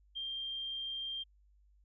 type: tone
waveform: sine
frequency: 3183 Hz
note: G7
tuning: 26 cents sharp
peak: -37 dBFS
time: 0.15-1.24 s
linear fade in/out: 20 ms
effects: added 50 Hz sine -63 dBFS peak until 1.84 s